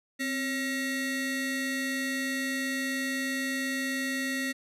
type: ring-modulated tone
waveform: 40% pulse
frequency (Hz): 817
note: G#5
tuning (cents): -29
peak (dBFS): -25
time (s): 0.19-4.53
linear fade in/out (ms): 20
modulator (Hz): 1080
effects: resampled to 32000 Hz